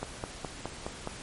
click train, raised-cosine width 1 ms, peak -19 dBFS, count 6, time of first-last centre 0.03-1.074 s, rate 4.79 Hz, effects pink hiss -44 dBFS RMS until 1.22 s + MP3 48 kbps

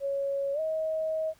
sine tone with pitch glide, 555 to 633.9 Hz, C#5 to D#5, +2 to +32 cents, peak -27 dBFS, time 0-1.34 s, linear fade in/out 50 ms, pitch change +230 cents, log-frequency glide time 0.53-0.6 s, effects pink hiss -62 dBFS RMS until 1.39 s

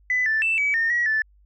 sine tone with pitch steps, 2001 / 1763 / 2657 / 2282 / 1825 / 1915 / 1753 Hz, B6 / A6 / E7 / C#7 / A#6 / A#6 / A6, +22 / +3 / +13 / +50 / -37 / +46 / -7 cents, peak -18 dBFS, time 0.1-1.22 s, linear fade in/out 2 ms, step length 160 ms, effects tanh soft clip ceiling -14 dBFS + added 50 Hz sine -53 dBFS peak until 1.45 s

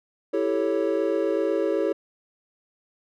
triangle chord, A dominant seventh, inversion second, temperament equal, 329.6 / 392 / 440 / 554.4 Hz, E4 / G4 / A4 / C#5, 0 / 0 / 0 / 0 cents, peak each -25 dBFS, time 0.33-1.93 s, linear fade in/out 10 ms, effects none

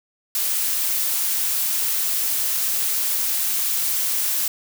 blue noise, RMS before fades -22 dBFS, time 0.35-4.48 s, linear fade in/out 2 ms, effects none

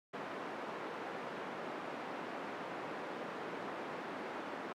pink band-pass noise, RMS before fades -43 dBFS, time 0.13-4.73 s, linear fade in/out 10 ms, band 280 to 1600 Hz, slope 12 dB/octave, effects high-pass 150 Hz 12 dB/octave + MP3 96 kbps

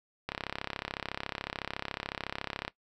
click train, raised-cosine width 0.3 ms, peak -17 dBFS, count 82, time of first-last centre 0.29-2.679 s, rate 33.9 Hz, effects noise-tail reverb RT60 0.1 s tail -18 dB re dry

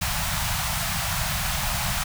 pink band-stop noise, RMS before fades -26 dBFS, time 0.01-2.04 s, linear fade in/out 10 ms, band 190 to 660 Hz, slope 48 dB/octave, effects none

